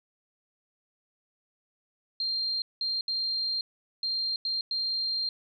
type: tone bursts at uneven times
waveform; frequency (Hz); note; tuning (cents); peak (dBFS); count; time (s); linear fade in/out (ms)
sine; 4186; C8; 0; -27; 6; 2.2-2.62 / 2.81-3.01 / 3.08-3.61 / 4.03-4.36 / 4.45-4.61 / 4.71-5.29; 2
effects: none